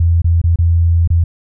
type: tone with dropouts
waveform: sine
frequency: 84.3 Hz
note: E2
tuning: 39 cents sharp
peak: -8 dBFS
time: 0-1.24 s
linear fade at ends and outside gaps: 5 ms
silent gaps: 0.219-0.244 / 0.416-0.439 / 0.559-0.587 / 1.076-1.102 s
effects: none